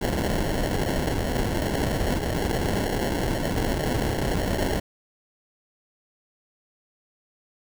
pink noise with sample-and-hold, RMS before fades -25 dBFS, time 0.01-4.8 s, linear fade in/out 10 ms, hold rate 1225 Hz, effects none

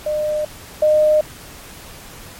sine tone pair in turn, 606 / 610.9 Hz, D#5 / D#5, -46 / -32 cents, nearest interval unison, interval 14 cents, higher second, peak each -17 / -10 dBFS, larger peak second, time 0.06-0.45 / 0.82-1.21 s, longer neither, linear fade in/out 5 ms, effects pink hiss -38 dBFS RMS until 2.39 s + MP3 64 kbps

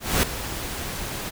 pink noise with ADSR envelope, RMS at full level -19 dBFS, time 0-1.31 s, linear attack 230 ms, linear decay 5 ms, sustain -12 dB, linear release 26 ms, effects none

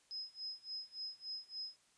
sine tone with tremolo, 5090 Hz, D#8, 39 cents sharp, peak -40 dBFS, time 0.11-1.76 s, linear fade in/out 0 ms, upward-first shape sine, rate 3.5 Hz, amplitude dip 95%, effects white hiss -71 dBFS RMS until 1.97 s + resampled to 22050 Hz

